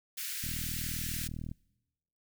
white high-pass noise, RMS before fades -38 dBFS, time 0.17-1.28 s, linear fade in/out 10 ms, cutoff 1500 Hz, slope 48 dB/octave
click train, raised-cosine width 5 ms, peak -28 dBFS, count 44, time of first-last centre 0.44-1.515 s, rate 40 Hz
effects noise-tail reverb RT60 1.0 s tail -25 dB re dry

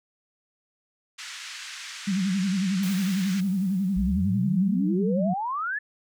pink band-pass noise, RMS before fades -39 dBFS, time 1.18-3.41 s, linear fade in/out 10 ms, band 1500 to 7400 Hz, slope 24 dB/octave
sine tone with vibrato, 190.7 Hz, G3, 47 cents flat, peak -22 dBFS, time 2.07-5.34 s, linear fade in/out 10 ms, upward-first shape sine, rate 11 Hz, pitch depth 110 cents each way
white noise with exponential decay, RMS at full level -39 dBFS, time 2.83-5.36 s, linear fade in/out 1 ms, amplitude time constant 550 ms
sine exponential sweep, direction up, 53.3 to 1779 Hz, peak -26 dBFS, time 3.96-5.79 s, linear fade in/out 10 ms
effects none

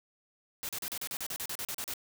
white noise bursts, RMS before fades -37 dBFS, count 14, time 0.63-1.937 s, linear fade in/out 0 ms, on 59 ms, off 37 ms, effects none

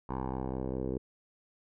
10% pulse tone with low-pass filter sweep, 65 Hz, C2, 11 cents flat, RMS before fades -35 dBFS, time 0.09-0.98 s, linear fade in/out 5 ms, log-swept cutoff 1000 to 440 Hz, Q 2.9, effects none

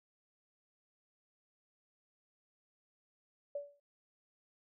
sine tone with exponential decay, 574 Hz, D5, 40 cents flat, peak -34 dBFS, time 3.55-3.8 s, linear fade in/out 5 ms, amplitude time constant 53 ms, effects none

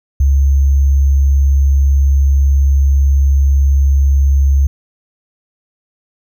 sine tone with sample-and-hold, 69.1 Hz, C#2, 5 cents flat, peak -7 dBFS, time 0.2-4.67 s, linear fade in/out 5 ms, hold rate 6300 Hz, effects none

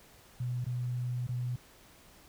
sine tone with dropouts, 123.47 Hz, B2, in tune, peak -31 dBFS, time 0.4-1.56 s, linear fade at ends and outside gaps 5 ms, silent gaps 0.645-0.664 / 1.269-1.289 s, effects pink hiss -58 dBFS RMS until 2.28 s

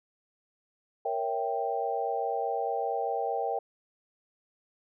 sine chord, A# diminished seventh, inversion none, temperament equal, 466.2 / 554.4 / 659.3 / 784 Hz, A#4 / C#5 / E5 / G5, 0 / 0 / 0 / 0 cents, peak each -33 / -36 / -35 / -31 dBFS, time 1.05-3.59 s, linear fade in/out 5 ms, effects none

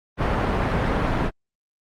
pink low-pass noise, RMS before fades -22 dBFS, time 0.17-1.31 s, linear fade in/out 50 ms, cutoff 1700 Hz, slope 12 dB/octave, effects Opus 32 kbps

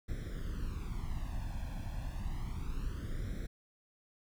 brown noise with flanger, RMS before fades -38 dBFS, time 0.08-3.47 s, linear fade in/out 10 ms, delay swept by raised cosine 0.53 to 1.21 ms, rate 0.3 Hz, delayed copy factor +0.85, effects none

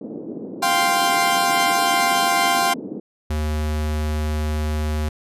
pink band-pass noise, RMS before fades -32 dBFS, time 0.01-3 s, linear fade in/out 5 ms, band 220 to 420 Hz, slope 24 dB/octave
sawtooth chord, F suspended second, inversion none, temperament equal, 698.5 / 784 / 1046.5 Hz, F5 / G5 / C6, 0 / 0 / 0 cents, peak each -17 dBFS, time 0.62-2.74 s, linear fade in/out 10 ms
square tone, 76.3 Hz, D#2, 33 cents flat, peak -21 dBFS, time 3.3-5.09 s, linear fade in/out 5 ms
effects resampled to 32000 Hz

